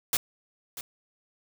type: noise with echo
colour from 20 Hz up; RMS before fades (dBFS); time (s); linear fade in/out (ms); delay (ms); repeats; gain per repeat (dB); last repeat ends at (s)
white; -25; 0.13-0.17; 2; 640; 1; -13; 0.81
effects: none